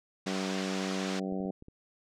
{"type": "harmonic tone", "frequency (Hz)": 95, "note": "F#2", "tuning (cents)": 46, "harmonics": [2, 3, 4, 5, 6, 7, 8], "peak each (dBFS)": [-34, -38, -40, -42, -44, -45, -46], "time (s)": [0.26, 1.51], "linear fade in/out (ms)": 5}
{"type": "band-pass noise", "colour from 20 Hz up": "pink", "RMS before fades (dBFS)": -40, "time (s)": [0.26, 1.2], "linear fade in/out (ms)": 10, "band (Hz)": [890, 6600], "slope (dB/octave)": 24}
{"type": "clicks", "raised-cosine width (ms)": 3, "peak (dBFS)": -36, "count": 5, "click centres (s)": [1.324, 1.404, 1.455, 1.624, 1.684]}
{"effects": []}